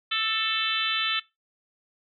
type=harmonic tone with a mistuned harmonic; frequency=440 Hz; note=A4; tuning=in tune; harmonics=3 / 4 / 5 / 6 / 7 / 8 / 9; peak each=-31 / -34 / -35 / -31 / -30 / -29 / -34 dBFS; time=0.11-1.2 s; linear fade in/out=10 ms; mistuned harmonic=4; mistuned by=+17 cents; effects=noise-tail reverb RT60 0.2 s tail -19 dB re dry